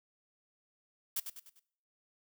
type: noise with echo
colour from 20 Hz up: blue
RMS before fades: -34 dBFS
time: 1.16-1.2 s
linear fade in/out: 5 ms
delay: 99 ms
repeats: 4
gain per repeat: -7 dB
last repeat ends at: 1.596 s
effects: noise-tail reverb RT60 0.6 s tail -20 dB re dry